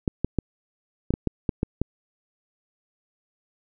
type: clicks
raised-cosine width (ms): 3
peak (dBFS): -9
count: 9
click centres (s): 0.078 / 0.246 / 0.387 / 1.106 / 1.139 / 1.273 / 1.492 / 1.631 / 1.816
effects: none

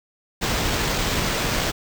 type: noise with sample-and-hold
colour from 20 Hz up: pink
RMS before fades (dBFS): -23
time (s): 0.41-1.72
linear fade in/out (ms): 20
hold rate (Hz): 11025
effects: none

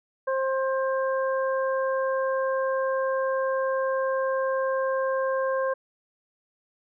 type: harmonic tone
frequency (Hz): 530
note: C5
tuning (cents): +22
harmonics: 1 / 2 / 3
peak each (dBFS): -24 / -30 / -34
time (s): 0.27-5.74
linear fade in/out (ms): 10
effects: none

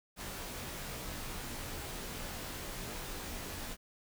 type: noise with comb filter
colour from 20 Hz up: pink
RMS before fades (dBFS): -42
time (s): 0.16-3.77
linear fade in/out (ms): 50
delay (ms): 19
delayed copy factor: -0.9
effects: none

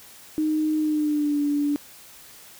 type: tone with pitch glide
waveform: sine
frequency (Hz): 309.1 to 290.1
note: D#4 to D4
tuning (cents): -11 to -21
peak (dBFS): -20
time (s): 0.38-1.76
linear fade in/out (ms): 0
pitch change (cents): -110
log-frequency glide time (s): 0.78-1.4
effects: white hiss -47 dBFS RMS until 2.59 s

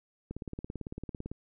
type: click train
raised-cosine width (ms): 3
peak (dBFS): -25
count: 19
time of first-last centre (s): 0.31-1.316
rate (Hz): 17.9
effects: none

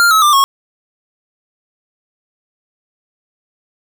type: tone with pitch steps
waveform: square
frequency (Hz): 1396.9 / 1288.4 / 1188.3 / 1096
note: F6 / E6 / D6 / C#6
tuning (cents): 0 / -40 / +20 / -20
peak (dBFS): -8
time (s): 0-0.44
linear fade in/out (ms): 0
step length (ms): 110
effects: none

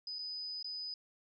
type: tone with dropouts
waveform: sine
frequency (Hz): 4992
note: D#8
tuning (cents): +5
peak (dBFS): -39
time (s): 0.07-0.94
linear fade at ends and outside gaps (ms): 2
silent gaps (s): 0.186-0.19 / 0.627-0.644
effects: none

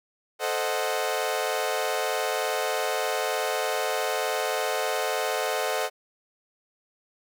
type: chord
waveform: sawtooth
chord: A diminished seventh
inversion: none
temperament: equal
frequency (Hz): 440 / 523.3 / 622.3 / 740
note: A4 / C5 / Eb5 / Gb5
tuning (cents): 0 / 0 / 0 / 0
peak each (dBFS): -27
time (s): 0.39-5.9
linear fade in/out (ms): 50
effects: none

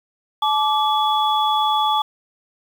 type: tone cluster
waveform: sine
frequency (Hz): 861 / 1167 / 3395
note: A5 / D6 / G#7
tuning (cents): -38 / -11 / +37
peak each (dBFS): -18 / -21 / -23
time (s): 0.42-2.02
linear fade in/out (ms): 5
effects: 7-bit

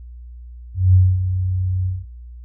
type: tone with ADSR envelope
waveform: sine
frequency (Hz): 92.5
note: F#2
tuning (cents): 0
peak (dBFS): -7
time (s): 0.74-2.06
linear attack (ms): 200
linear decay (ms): 240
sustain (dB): -10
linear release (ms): 200
effects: added 60 Hz sine -34 dBFS peak until 2.44 s

